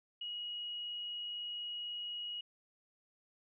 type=tone; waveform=sine; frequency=2899 Hz; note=F#7; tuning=36 cents flat; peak=-39 dBFS; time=0.21-2.41 s; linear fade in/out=5 ms; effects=none